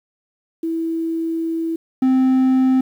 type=tone pair in turn; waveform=sine / triangle; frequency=327.9 / 260.3 Hz; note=E4 / C4; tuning=-9 / -9 cents; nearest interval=major third; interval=400 cents; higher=first; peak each=-19 / -10 dBFS; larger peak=second; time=0.63-1.76 / 2.02-2.81 s; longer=first; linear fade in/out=5 ms; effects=8-bit

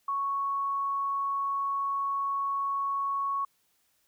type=tone; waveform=sine; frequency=1108.7 Hz; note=C#6; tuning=in tune; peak=-27 dBFS; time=0.08-3.45 s; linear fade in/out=5 ms; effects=white hiss -71 dBFS RMS until 4.07 s

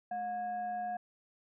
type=tone with frequency modulation; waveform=sine; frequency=719 Hz; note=F#5; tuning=50 cents flat; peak=-34 dBFS; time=0.11-0.97 s; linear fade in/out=5 ms; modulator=932 Hz; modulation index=0.34; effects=none

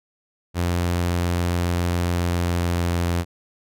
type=tone with pitch glide; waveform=sawtooth; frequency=87.31 to 86.41 Hz; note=F2 to F2; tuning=0 to -18 cents; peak=-16 dBFS; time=0.54-3.25 s; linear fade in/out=50 ms; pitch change=-18 cents; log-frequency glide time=2.15-3.03 s; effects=none

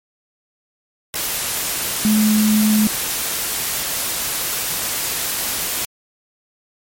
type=tone in noise; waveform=sine; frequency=213.9 Hz; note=A3; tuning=49 cents flat; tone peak=-12 dBFS; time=2.05-2.87 s; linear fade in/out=0 ms; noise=white; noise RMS=-22 dBFS; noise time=1.14-5.85 s; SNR=+7 dB; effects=MP3 64 kbps

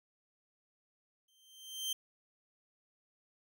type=tone with exponential growth; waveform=sawtooth; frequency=3136 Hz; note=G7; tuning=in tune; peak=-29 dBFS; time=1.28-1.93 s; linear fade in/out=5 ms; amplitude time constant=140 ms; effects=none

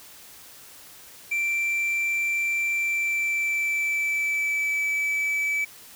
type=tone with pitch glide; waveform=triangle; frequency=2349 to 2302 Hz; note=D7 to D7; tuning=0 to -35 cents; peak=-21 dBFS; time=1.31-5.65 s; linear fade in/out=10 ms; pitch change=-35 cents; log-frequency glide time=2.75-4.8 s; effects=white hiss -47 dBFS RMS until 5.95 s

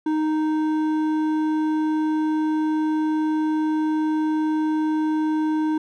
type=tone with hard clipping; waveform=sine; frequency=310.4 Hz; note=D#4; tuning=4 cents flat; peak=-21 dBFS; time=0.06-5.78 s; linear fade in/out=5 ms; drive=8 dB; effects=none

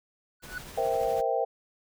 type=tone with exponential growth; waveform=triangle; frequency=1480 Hz; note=F#6; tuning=in tune; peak=-28 dBFS; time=0.4-0.58 s; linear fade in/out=2 ms; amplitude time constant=37 ms
type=noise with tremolo; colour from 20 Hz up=pink; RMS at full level=-43 dBFS; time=0.42-1.22 s; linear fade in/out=20 ms; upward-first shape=triangle; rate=12 Hz; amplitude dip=35%
type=chord; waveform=sine; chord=C dominant seventh; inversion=third; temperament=equal; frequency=466.2 / 523.3 / 659.3 / 784 Hz; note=Bb4 / C5 / E5 / G5; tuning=0 / 0 / 0 / 0 cents; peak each=-30 dBFS; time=0.77-1.45 s; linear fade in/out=10 ms
effects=none

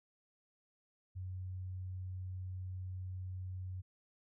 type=tone; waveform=sine; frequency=92.5 Hz; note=F#2; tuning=in tune; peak=-40 dBFS; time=1.15-3.82 s; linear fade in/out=20 ms; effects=none

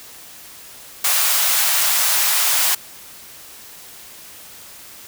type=high-pass noise; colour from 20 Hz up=white; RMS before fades=-17 dBFS; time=1.04-2.75 s; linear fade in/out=5 ms; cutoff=670 Hz; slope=24 dB/octave; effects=white hiss -40 dBFS RMS until 5.07 s

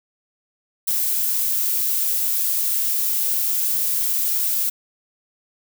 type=noise; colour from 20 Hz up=violet; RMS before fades=-21 dBFS; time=0.87-4.7 s; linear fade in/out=10 ms; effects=none

